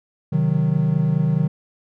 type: chord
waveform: triangle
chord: C diminished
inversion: none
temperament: equal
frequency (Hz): 130.81 / 155.56 / 185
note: C3 / Eb3 / Gb3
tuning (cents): 0 / 0 / 0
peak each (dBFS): -21 / -16 / -21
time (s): 0.32-1.48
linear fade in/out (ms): 10
effects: none